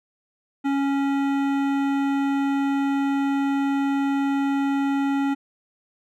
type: tone with hard clipping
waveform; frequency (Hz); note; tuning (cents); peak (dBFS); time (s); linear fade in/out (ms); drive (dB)
sine; 277.2; C#4; 0; -22; 0.64-5.35; 20; 15
effects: none